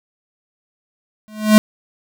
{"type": "tone with exponential growth", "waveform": "square", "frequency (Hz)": 214.2, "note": "A3", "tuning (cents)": -46, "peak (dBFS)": -3, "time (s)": [1.28, 1.58], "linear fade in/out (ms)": 0, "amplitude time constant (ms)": 64, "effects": []}